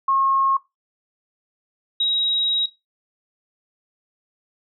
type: tone pair in turn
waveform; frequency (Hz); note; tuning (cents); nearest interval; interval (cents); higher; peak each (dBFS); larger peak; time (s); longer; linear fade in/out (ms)
sine; 1082 / 3820; C#6 / A#7; -42 / +42; octave + minor seventh; 2184; second; -16 / -17; first; 0.08-0.57 / 2-2.66; second; 5
effects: noise-tail reverb RT60 0.2 s tail -17 dB re dry